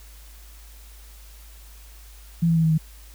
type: tone with pitch steps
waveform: sine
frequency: 167.9 / 165.21 / 162.56 / 159.95 / 157.38 Hz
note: E3 / E3 / E3 / D#3 / D#3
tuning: +32 / +4 / -24 / +48 / +20 cents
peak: -16 dBFS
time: 2.42-2.78 s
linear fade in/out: 10 ms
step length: 72 ms
effects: added 52 Hz sine -43 dBFS peak until 3.14 s + white hiss -51 dBFS RMS until 3.14 s